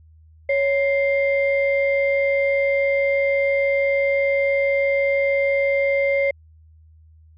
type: tone pair together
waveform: sine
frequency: 554.4 / 2099 Hz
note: C#5 / C7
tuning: 0 / +5 cents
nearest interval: octave + major seventh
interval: 2305 cents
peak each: -17 / -22 dBFS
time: 0.49-6.31 s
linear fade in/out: 5 ms
effects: tanh soft clip ceiling -9 dBFS + added 79 Hz sine -47 dBFS peak until 7.37 s